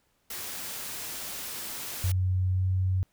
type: noise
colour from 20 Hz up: white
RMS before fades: -37 dBFS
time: 0.3-2.12 s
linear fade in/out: 5 ms
type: tone with pitch glide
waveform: sine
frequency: 92.5 to 93.3 Hz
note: F#2 to F#2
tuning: 0 to +15 cents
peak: -23 dBFS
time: 2.04-3.03 s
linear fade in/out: 0 ms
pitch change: +15 cents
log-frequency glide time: 2.52-2.62 s
effects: pink hiss -71 dBFS RMS until 3.12 s